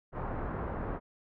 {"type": "low-pass noise", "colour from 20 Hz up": "pink", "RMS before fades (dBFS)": -36, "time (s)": [0.12, 1], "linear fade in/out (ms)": 50, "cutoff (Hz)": 1400, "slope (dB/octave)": 24, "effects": []}